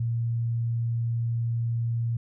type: tone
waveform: sine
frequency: 116.54 Hz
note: A#2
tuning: in tune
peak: -24 dBFS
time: 0-2.17 s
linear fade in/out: 5 ms
effects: none